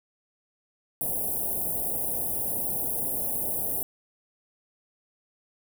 white band-stop noise, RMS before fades -29 dBFS, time 1.01-3.83 s, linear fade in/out 0 ms, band 800 to 9700 Hz, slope 48 dB/octave, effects none

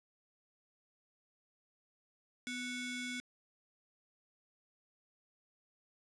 30% pulse ring-modulated tone, 1229 Hz, D#6, 22 cents flat, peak -33 dBFS, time 2.47-3.2 s, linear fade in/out 0 ms, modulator 980 Hz, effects resampled to 22050 Hz + 11-bit

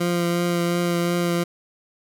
20% pulse tone with vibrato, 173.3 Hz, F3, 13 cents flat, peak -15 dBFS, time 0-1.44 s, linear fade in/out 10 ms, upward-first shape triangle, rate 2.8 Hz, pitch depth 16 cents each way, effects none

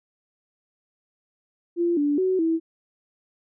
sine tone with pitch steps, 344 / 290.5 / 373.7 / 326.4 Hz, F4 / D4 / F#4 / E4, -26 / -19 / +17 / -17 cents, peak -19 dBFS, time 1.76-2.6 s, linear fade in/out 50 ms, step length 210 ms, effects none

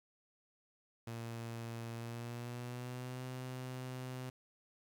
sawtooth tone with pitch glide, 115.9 to 127.86 Hz, A#2 to C3, -10 to -40 cents, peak -38 dBFS, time 1.07-4.3 s, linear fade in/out 5 ms, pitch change +170 cents, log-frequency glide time 1.94-3.24 s, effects 11-bit

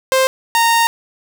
sawtooth tone pair in turn, 525 / 924.4 Hz, C5 / A#5, +6 / -15 cents, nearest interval minor seventh, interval 979 cents, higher second, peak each -7 dBFS, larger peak neither, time 0.12-0.27 / 0.55-0.87 s, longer second, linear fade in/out 0 ms, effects none

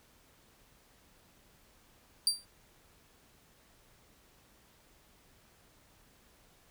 30% pulse tone with exponential decay, 4699 Hz, D8, in tune, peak -19 dBFS, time 2.27-2.45 s, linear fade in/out 1 ms, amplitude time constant 37 ms, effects pink hiss -64 dBFS RMS until 6.7 s

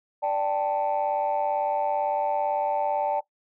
sine chord, D suspended fourth, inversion none, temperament just, 587.3 / 783.1 / 881 Hz, D5 / G5 / A5, 0 / -2 / +2 cents, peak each -26 dBFS, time 0.22-3.21 s, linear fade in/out 20 ms, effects noise-tail reverb RT60 0.1 s tail -17 dB re dry + tanh soft clip ceiling -17 dBFS

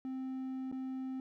triangle tone with dropouts, 261.6 Hz, C4, in tune, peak -35 dBFS, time 0.05-1.2 s, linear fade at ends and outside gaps 1 ms, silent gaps 0.715-0.725 s, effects none

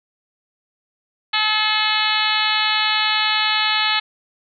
harmonic tone, 430 Hz, A4, 40 cents flat, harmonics 2 / 3 / 4 / 5 / 6 / 7 / 8 / 9 / 10, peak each -25 / -25 / -25 / -25 / -25 / -25 / -25 / -25 / -25 dBFS, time 1.33-4 s, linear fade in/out 10 ms, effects none

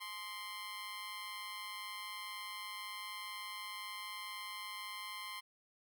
15% pulse tone with amplitude modulation, 1046.5 Hz, C6, in tune, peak -34 dBFS, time 0-5.41 s, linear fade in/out 20 ms, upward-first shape sine, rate 196 Hz, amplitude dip 60%, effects none

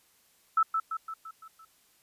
sine tone with echo, 1314 Hz, E6, 6 cents flat, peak -20 dBFS, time 0.57-0.63 s, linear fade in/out 5 ms, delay 170 ms, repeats 6, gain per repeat -5 dB, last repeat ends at 1.65 s, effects white hiss -65 dBFS RMS until 2.02 s + resampled to 32000 Hz

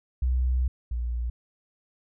sine tone pair in turn, 63 / 59.46 Hz, B1 / A#1, +35 / +35 cents, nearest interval minor second, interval 100 cents, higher first, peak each -21 / -26 dBFS, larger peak first, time 0.22-0.68 / 0.91-1.3 s, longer first, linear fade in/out 5 ms, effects none

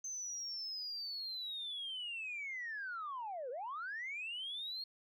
sine linear two-way sweep, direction down then up, 6260 to 466.2 to 4306 Hz, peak -39 dBFS, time 0.04-4.84 s, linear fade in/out 5 ms, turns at 3.5 s, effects tanh soft clip ceiling -36 dBFS

